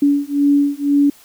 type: beating tone pair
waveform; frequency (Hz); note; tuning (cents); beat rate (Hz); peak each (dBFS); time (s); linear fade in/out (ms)
sine; 284.3 / 286.3; C#4 / D4; +44 / -44; 2; -15; 0.02-1.1; 5
effects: white hiss -47 dBFS RMS until 1.24 s